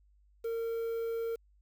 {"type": "tone with quantisation", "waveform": "triangle", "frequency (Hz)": 458.1, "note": "A#4", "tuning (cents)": -30, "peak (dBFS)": -30, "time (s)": [0.44, 1.36], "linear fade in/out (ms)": 10, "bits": 9, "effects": ["added 50 Hz sine -62 dBFS peak until 1.61 s"]}